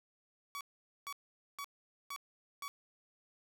sawtooth tone bursts, 1132 Hz, C#6, 36 cents sharp, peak -37 dBFS, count 5, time 0.55-2.68 s, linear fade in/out 0 ms, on 58 ms, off 460 ms, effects none

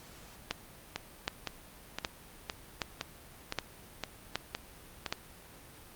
two click trains, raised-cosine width 0.2 ms, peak -13 / -16 dBFS, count 7 / 9, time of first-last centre 0.51-5.125 / 0.96-5.063 s, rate 1.3 / 1.95 Hz, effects pink hiss -53 dBFS RMS until 5.95 s + Opus 48 kbps

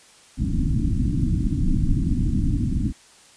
pink low-pass noise, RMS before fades -21 dBFS, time 0.37-2.93 s, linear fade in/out 50 ms, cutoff 310 Hz, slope 96 dB/octave, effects white hiss -51 dBFS RMS until 3.36 s + resampled to 22050 Hz

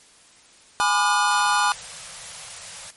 square chord, G# diminished seventh, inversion none, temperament just, 830.6 / 996.7 / 1196.1 / 1435.3 Hz, G#5 / B5 / D6 / F6, 0 / +16 / +31 / +47 cents, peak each -24 dBFS, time 0.8-1.72 s, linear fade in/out 0 ms
white band-stop noise, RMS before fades -37 dBFS, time 1.3-2.91 s, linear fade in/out 10 ms, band 190 to 470 Hz, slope 96 dB/octave
effects white hiss -52 dBFS RMS until 2.96 s + MP3 48 kbps

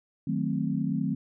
sine chord, D# diminished seventh, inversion none, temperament equal, 155.56 / 185 / 220 / 261.6 Hz, D#3 / F#3 / A3 / C4, 0 / 0 / 0 / 0 cents, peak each -31 dBFS, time 0.27-1.15 s, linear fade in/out 5 ms, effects none

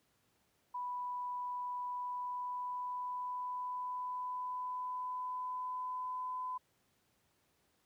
sine tone with pitch glide, 987.8 to 1009.7 Hz, B5 to B5, 0 to +38 cents, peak -37 dBFS, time 0.74-6.58 s, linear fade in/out 10 ms, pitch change +38 cents, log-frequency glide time 1.88-6.44 s, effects pink hiss -75 dBFS RMS until 7.85 s + high-pass 80 Hz 12 dB/octave

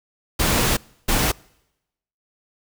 pink noise bursts at uneven times, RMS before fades -19 dBFS, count 2, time 0.39-0.77 / 1.08-1.32 s, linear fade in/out 10 ms, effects noise-tail reverb RT60 0.9 s tail -26 dB re dry

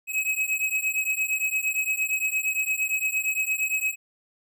square beating tone pair, 2548 / 2556.7 Hz, D#7 / D#7, +41 / +46 cents, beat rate 8.7 Hz, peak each -28 / -27 dBFS, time 0.07-3.96 s, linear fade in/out 50 ms, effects none

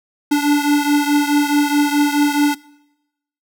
square beating tone pair, 290 / 294.7 Hz, D4 / D4, -22 / +6 cents, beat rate 4.7 Hz, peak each -15 / -19 dBFS, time 0.31-2.55 s, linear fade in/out 10 ms, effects noise-tail reverb RT60 0.9 s tail -22 dB re dry

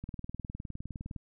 click train, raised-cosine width 5 ms, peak -27 dBFS, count 23, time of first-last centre 0.04-1.162 s, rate 19.6 Hz, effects none

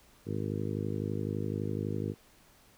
harmonic tone, 51.91 Hz, G#1, in tune, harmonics 2 / 3 / 4 / 5 / 6 / 7 / 8 / 9, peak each -36 / -38 / -39 / -40 / -41 / -41 / -42 / -43 dBFS, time 0.25-2.15 s, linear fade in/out 50 ms, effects pink hiss -61 dBFS RMS until 2.77 s

